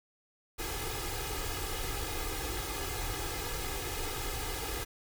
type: noise with comb filter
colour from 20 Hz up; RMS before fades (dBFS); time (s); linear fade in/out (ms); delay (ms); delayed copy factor
pink; -36; 0.58-4.85; 20; 2.4; +0.9
effects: none